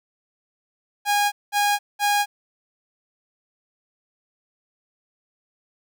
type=tone bursts; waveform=sawtooth; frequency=820 Hz; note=G#5; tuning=22 cents flat; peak=-14 dBFS; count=3; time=1.05-2.26 s; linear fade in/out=50 ms; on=270 ms; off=200 ms; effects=none